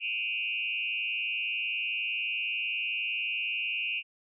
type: tone with frequency modulation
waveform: sine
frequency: 2637 Hz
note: E7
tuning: in tune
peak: -29 dBFS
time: 0-4.03 s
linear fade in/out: 50 ms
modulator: 111 Hz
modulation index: 2.1
effects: none